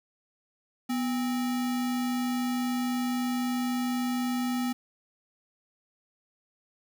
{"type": "tone with sample-and-hold", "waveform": "sine", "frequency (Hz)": 246.9, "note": "B3", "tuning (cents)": 0, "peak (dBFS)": -26, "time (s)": [0.89, 4.73], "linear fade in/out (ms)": 10, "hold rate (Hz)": 1050, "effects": []}